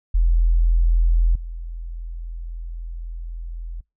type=tone with level steps; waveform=sine; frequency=41.89 Hz; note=E1; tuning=29 cents sharp; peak=-13 / -28 dBFS; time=0.14-3.81 s; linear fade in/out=10 ms; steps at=1.35 s; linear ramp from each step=5 ms; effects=noise-tail reverb RT60 0.2 s tail -25 dB re dry